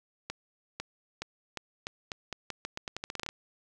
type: accelerating click train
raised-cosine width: 0.2 ms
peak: -18 dBFS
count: 19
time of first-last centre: 0.3-3.29 s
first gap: 500 ms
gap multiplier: 0.84
effects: none